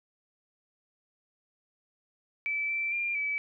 sine tone with pitch steps, 2314 / 2334 / 2392 / 2297 Hz, D7 / D7 / D7 / D7, -26 / -11 / +31 / -39 cents, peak -28 dBFS, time 2.46-3.38 s, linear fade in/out 0 ms, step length 230 ms, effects none

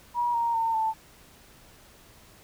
sine tone with pitch steps, 960 / 933.7 / 908.2 / 883.4 Hz, B5 / A#5 / A#5 / A5, -49 / +3 / -45 / +7 cents, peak -23 dBFS, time 0.14-0.94 s, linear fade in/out 50 ms, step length 200 ms, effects pink hiss -54 dBFS RMS until 2.43 s

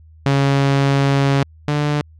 sawtooth tone pair in turn, 138.59 / 147.55 Hz, C#3 / D3, 0 / +8 cents, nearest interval minor second, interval 108 cents, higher second, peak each -9 / -12 dBFS, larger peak first, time 0.26-1.43 / 1.68-2.01 s, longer first, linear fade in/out 0 ms, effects added 79 Hz sine -42 dBFS peak until 2.19 s + low-pass 5000 Hz 12 dB/octave

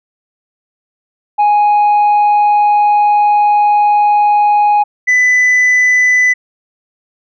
sine tone pair in turn, 830.6 / 1997.3 Hz, G#5 / B6, 0 / +19 cents, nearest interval octave + minor third, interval 1519 cents, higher second, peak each -4 dBFS, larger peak neither, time 1.38-4.84 / 5.07-6.34 s, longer first, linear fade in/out 20 ms, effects tanh soft clip ceiling -6 dBFS

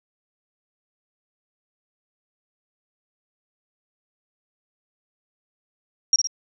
sine tone with echo, 5620 Hz, F8, 10 cents sharp, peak -12 dBFS, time 6.13-6.16 s, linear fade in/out 2 ms, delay 56 ms, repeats 2, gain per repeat -6 dB, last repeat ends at 6.272 s, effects none

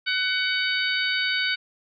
harmonic tone with a mistuned harmonic, 749 Hz, F#5, 21 cents sharp, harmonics 2 / 3 / 4 / 5 / 6, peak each -26 / -28 / -29 / -30 / -31 dBFS, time 0.06-1.56 s, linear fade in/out 20 ms, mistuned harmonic 6, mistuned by +23 cents, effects none

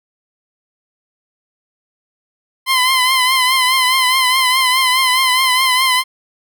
15% pulse tone with vibrato, 1030 Hz, C6, 28 cents flat, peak -5 dBFS, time 2.66-6.04 s, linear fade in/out 50 ms, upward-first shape triangle, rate 4.8 Hz, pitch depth 62 cents each way, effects none

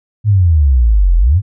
sine exponential two-way sweep, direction down then up, 110 to 41.2 to 110 Hz, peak -6 dBFS, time 0.24-1.42 s, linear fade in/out 50 ms, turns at 1.17 s, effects none

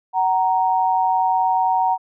sine tone pair together, 751.4 / 932.3 Hz, F#5 / A#5, +26 / 0 cents, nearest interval major third, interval 374 cents, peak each -18 dBFS, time 0.13-1.98 s, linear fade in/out 50 ms, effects none

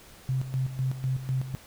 sine tone with tremolo, 130.81 Hz, C3, in tune, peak -24 dBFS, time 0.29-1.55 s, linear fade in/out 0 ms, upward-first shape square, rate 4 Hz, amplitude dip 70%, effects pink hiss -51 dBFS RMS until 1.66 s

